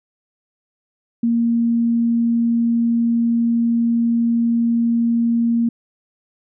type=tone; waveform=sine; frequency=233.1 Hz; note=A#3; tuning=in tune; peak=-14 dBFS; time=1.23-5.69 s; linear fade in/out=5 ms; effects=none